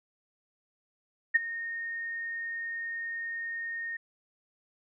sine tone with ADSR envelope, 1845 Hz, A#6, 18 cents flat, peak -16 dBFS, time 1.34-3.97 s, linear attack 17 ms, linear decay 18 ms, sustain -17 dB, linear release 7 ms, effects none

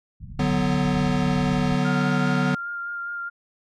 pink low-pass noise, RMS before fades -35 dBFS, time 0.2-1.76 s, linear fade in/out 10 ms, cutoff 190 Hz, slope 48 dB/octave
square chord, B minor, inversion first, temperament equal with one note detuned, 146.83 / 185 / 248.7 Hz, D3 / F#3 / B3, 0 / 0 / +12 cents, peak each -25 dBFS, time 0.39-2.55 s, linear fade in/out 5 ms
sine tone with vibrato, 1400 Hz, F6, 4 cents sharp, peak -28 dBFS, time 1.84-3.3 s, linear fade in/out 20 ms, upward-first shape sine, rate 4.9 Hz, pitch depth 15 cents each way
effects low-pass 5000 Hz 12 dB/octave

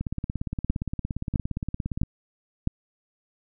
two click trains, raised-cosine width 5 ms, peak -10 / -16 dBFS, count 4 / 36, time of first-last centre 0.7-2.674 / 0.01-2.033 s, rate 1.52 / 17.3 Hz, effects none

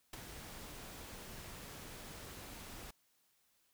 pink noise with ADSR envelope, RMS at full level -43 dBFS, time 0.13-2.91 s, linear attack 5 ms, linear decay 15 ms, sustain -7 dB, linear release 6 ms, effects white hiss -75 dBFS RMS until 3.73 s

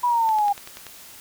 sine exponential sweep, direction down, 987 to 801 Hz, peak -17 dBFS, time 0.03-0.53 s, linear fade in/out 10 ms
click train, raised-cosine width 0.2 ms, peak -20 dBFS, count 7, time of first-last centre 0.29-0.867 s, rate 10.4 Hz
effects white hiss -44 dBFS RMS until 1.2 s

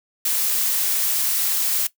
blue noise, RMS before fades -21 dBFS, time 0.25-1.87 s, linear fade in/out 5 ms, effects noise-tail reverb RT60 0.1 s tail -17 dB re dry

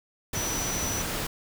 sine tone in noise, 5920 Hz, F#8, in tune, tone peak -31 dBFS, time 0.35-1.02 s, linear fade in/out 5 ms, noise pink, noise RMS -31 dBFS, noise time 0.33-1.27 s, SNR -3 dB, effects none

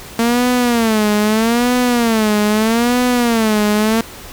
sawtooth tone with vibrato, 227.9 Hz, A#3, 39 cents flat, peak -8 dBFS, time 0.19-4.01 s, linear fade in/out 2 ms, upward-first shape sine, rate 0.79 Hz, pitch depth 150 cents each way, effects pink hiss -34 dBFS RMS until 4.32 s

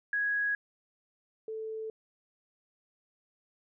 sine tone pair in turn, 1661.2 / 440 Hz, G#6 / A4, 0 / 0 cents, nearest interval octave + major seventh, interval 2300 cents, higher first, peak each -27 / -35 dBFS, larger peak first, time 0.13-0.55 / 1.48-1.9 s, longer neither, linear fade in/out 2 ms, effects none

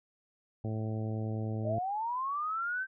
harmonic tone, 109.5 Hz, A2, 8 cents flat, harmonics 1 / 2 / 3 / 4 / 5 / 6 / 7, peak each -33 / -39 / -43 / -45 / -47 / -49 / -50 dBFS, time 0.64-1.79 s, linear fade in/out 5 ms
sine linear sweep, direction up, 580 to 1568 Hz, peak -31 dBFS, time 1.63-2.87 s, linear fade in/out 50 ms
effects none

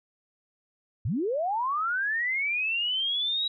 sine linear sweep, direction up, 81.5 to 3877 Hz, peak -25 dBFS, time 1.05-3.48 s, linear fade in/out 5 ms, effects none

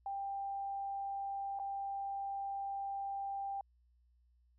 sine tone with dropouts, 791 Hz, G5, 15 cents sharp, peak -37 dBFS, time 0.06-3.61 s, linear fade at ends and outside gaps 2 ms, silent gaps 1.59-1.597 s, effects added 60 Hz sine -67 dBFS peak until 4.58 s

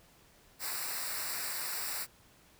white noise with comb filter, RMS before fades -37 dBFS, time 0.59-2.07 s, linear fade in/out 50 ms, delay 0.31 ms, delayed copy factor -0.8, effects pink hiss -62 dBFS RMS until 2.59 s

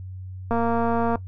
click train, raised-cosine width 1 ms, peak -11 dBFS, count 151, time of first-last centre 0.51-1.157 s, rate 232 Hz, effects noise-tail reverb RT60 0.1 s tail -17 dB re dry + added 93 Hz sine -33 dBFS peak until 1.27 s

